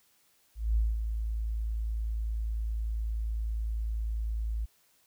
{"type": "tone with ADSR envelope", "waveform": "sine", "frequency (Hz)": 55, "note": "A1", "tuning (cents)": 0, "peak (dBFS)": -22, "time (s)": [0.55, 4.66], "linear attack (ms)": 210, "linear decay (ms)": 210, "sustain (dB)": -7, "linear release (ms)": 17, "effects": ["white hiss -67 dBFS RMS until 5.06 s"]}